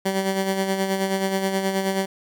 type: tone with tremolo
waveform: 15% pulse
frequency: 192.7 Hz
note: G3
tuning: 29 cents flat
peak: -13 dBFS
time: 0.05-2.06 s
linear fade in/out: 10 ms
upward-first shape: sine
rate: 9.4 Hz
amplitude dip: 50%
effects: none